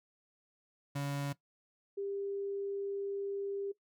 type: tone pair in turn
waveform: 35% pulse / sine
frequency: 141.5 / 397.9 Hz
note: C#3 / G4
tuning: +36 / +26 cents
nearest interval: octave + tritone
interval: 1790 cents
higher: second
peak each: -32 / -35 dBFS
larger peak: first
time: 0.95-1.33 / 1.97-3.72 s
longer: second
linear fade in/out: 10 ms
effects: noise-tail reverb RT60 0.1 s tail -17 dB re dry